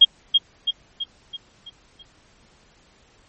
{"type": "tone with echo", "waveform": "sine", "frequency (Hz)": 3248, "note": "G#7", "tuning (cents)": -39, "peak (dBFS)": -5, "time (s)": [0.01, 0.05], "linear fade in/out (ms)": 10, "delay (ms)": 330, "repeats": 6, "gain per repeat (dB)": -6, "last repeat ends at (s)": 2.03, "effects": ["pink hiss -56 dBFS RMS until 3.28 s", "MP3 32 kbps"]}